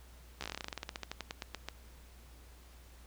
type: slowing click train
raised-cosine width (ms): 0.2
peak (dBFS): -21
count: 24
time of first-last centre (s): 0.41-1.686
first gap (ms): 14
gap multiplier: 1.11
effects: added 60 Hz sine -54 dBFS peak until 3.06 s + pink hiss -61 dBFS RMS until 3.06 s